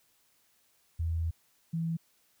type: tone pair in turn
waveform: sine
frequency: 82.41 / 164.82 Hz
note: E2 / E3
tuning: 0 / 0 cents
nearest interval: octave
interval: 1200 cents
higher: second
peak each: -28 / -29 dBFS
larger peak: first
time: 0.99-1.31 / 1.73-1.97 s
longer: first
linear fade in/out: 10 ms
effects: white hiss -69 dBFS RMS until 2.4 s